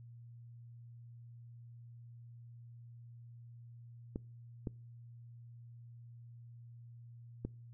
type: clicks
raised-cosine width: 3 ms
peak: -25 dBFS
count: 3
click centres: 4.159 / 4.672 / 7.45 s
effects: noise-tail reverb RT60 0.4 s tail -25 dB re dry + added 118 Hz sine -51 dBFS peak until 7.73 s